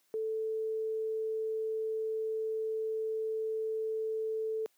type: tone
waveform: sine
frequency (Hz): 440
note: A4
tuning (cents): 0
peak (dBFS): -31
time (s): 0.14-4.66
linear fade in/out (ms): 0
effects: white hiss -72 dBFS RMS until 4.77 s + high-pass 200 Hz 12 dB/octave